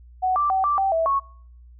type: tone with pitch steps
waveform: sine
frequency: 744 / 1173 / 763 / 1170 / 776 / 654 / 1103 Hz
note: F#5 / D6 / G5 / D6 / G5 / E5 / C#6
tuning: +9 / -2 / -47 / -7 / -18 / -14 / -9 cents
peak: -18 dBFS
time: 0.22-1.2 s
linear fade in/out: 20 ms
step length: 140 ms
effects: noise-tail reverb RT60 0.6 s tail -24 dB re dry + added 60 Hz sine -44 dBFS peak until 1.79 s